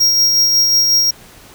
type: tone with tremolo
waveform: square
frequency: 5600 Hz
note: F8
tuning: 4 cents sharp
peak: -9 dBFS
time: 0-1.11 s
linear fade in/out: 10 ms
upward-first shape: sine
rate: 5.5 Hz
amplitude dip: 30%
effects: pink hiss -41 dBFS RMS until 1.54 s